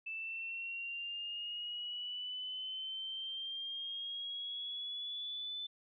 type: linear sweep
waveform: sine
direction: up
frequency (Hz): 2637 to 3520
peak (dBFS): -39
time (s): 0.06-5.67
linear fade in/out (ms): 10
effects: none